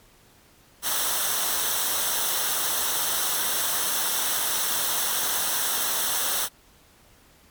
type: noise with comb filter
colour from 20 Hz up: white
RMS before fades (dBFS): -25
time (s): 0.82-6.49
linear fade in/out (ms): 50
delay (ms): 0.42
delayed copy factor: -0.65
effects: pink hiss -56 dBFS RMS until 7.5 s + MP3 96 kbps